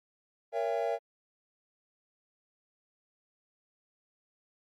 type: chord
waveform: triangle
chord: A# diminished seventh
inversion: none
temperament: just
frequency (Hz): 466.2 / 559.4 / 671.3 / 805.5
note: A#4 / C#5 / E5 / G5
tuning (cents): 0 / +16 / +31 / +47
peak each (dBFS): -32 / -33 / -31 / -35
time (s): 0.52-0.99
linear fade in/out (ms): 50
effects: Opus 48 kbps

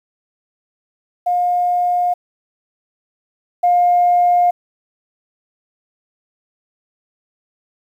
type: tone pair in turn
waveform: sine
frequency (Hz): 712 / 708.3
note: F5 / F5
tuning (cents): +33 / +24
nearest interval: unison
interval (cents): 9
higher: first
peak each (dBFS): -13 / -9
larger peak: second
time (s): 1.26-2.14 / 3.63-4.51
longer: neither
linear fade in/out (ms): 10
effects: tanh soft clip ceiling -5 dBFS + 8-bit

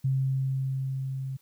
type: tone with level ramp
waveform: sine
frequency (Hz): 133.4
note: C3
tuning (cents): +34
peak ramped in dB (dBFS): -22 to -31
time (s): 0.04-1.37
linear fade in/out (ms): 10
effects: white hiss -65 dBFS RMS until 1.41 s

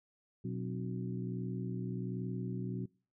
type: harmonic tone with a mistuned harmonic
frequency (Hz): 61.3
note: B1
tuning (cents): -12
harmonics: 2 / 3 / 4 / 5 / 6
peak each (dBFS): -39 / -39 / -44 / -52 / -46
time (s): 0.44-2.86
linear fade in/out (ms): 10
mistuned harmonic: 4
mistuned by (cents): +130
effects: noise-tail reverb RT60 0.4 s tail -25 dB re dry

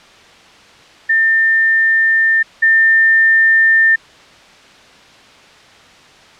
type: tone pair in turn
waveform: sine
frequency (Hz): 1800 / 1800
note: A6 / A6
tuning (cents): +39 / +39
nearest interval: unison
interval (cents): 0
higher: neither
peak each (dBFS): -9 / -7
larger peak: second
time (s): 1.09-2.43 / 2.62-3.96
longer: neither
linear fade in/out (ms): 10
effects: white hiss -42 dBFS RMS until 6.39 s + low-pass 4000 Hz 12 dB/octave

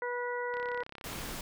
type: harmonic tone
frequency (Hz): 487.8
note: B4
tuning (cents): -21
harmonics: 1 / 2 / 3 / 4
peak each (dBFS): -35 / -38 / -40 / -41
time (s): 0.02-0.83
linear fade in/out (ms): 2
type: click train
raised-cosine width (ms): 0.3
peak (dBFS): -29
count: 24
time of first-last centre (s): 0.54-1.218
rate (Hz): 33.9
type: noise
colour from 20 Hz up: pink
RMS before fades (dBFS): -40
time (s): 1.04-1.41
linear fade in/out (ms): 2
effects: none

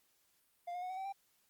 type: tone with pitch steps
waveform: triangle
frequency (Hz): 699 / 715.8 / 732.9 / 750.5 / 768.5 / 786.9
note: F5 / F5 / F#5 / F#5 / G5 / G5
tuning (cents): +1 / +42 / -17 / +24 / -35 / +6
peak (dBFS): -37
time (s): 0.67-1.126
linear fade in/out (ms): 10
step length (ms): 76
effects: white hiss -74 dBFS RMS until 1.49 s + Opus 48 kbps

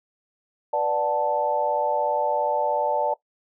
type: chord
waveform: sine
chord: B minor seventh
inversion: none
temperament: equal with one note detuned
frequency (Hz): 490.2 / 587.3 / 740 / 880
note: B4 / D5 / F#5 / A5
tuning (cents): -13 / 0 / 0 / 0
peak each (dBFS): -30 / -24 / -29 / -24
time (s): 0.73-3.14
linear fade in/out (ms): 5
effects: noise-tail reverb RT60 0.1 s tail -19 dB re dry

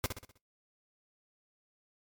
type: noise with echo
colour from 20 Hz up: pink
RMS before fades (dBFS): -30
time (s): 0.04-0.06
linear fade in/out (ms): 0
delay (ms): 63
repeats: 5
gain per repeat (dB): -7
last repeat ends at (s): 0.375
effects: noise-tail reverb RT60 0.2 s tail -21 dB re dry + MP3 96 kbps

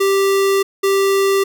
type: tone pair in turn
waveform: square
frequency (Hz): 392 / 392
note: G4 / G4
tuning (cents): 0 / 0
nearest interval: unison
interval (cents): 0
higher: neither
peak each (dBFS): -13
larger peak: neither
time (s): 0-0.63 / 0.83-1.44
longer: first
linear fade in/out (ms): 10
effects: none

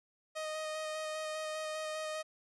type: tone with vibrato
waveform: sawtooth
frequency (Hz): 622.3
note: D#5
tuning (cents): 0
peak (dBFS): -33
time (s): 0.35-2.23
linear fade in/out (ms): 20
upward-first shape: square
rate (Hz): 5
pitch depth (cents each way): 10
effects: resampled to 24000 Hz

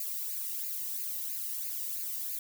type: noise with flanger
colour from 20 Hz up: violet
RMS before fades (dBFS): -36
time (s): 0-2.39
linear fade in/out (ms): 2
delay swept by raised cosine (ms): 0.43 to 1.08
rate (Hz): 3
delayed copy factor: +0.65
effects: none

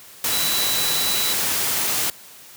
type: tone in noise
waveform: sine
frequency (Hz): 3951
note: B7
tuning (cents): 0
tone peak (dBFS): -24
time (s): 0.32-1.33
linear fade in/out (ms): 2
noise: white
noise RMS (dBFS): -22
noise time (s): 0.24-2.1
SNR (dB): -5
effects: white hiss -44 dBFS RMS until 2.56 s + high-pass 80 Hz 12 dB/octave

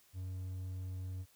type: tone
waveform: triangle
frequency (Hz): 92.5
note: F#2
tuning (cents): 0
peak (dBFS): -37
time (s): 0.13-1.26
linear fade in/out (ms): 50
effects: white hiss -67 dBFS RMS until 1.35 s

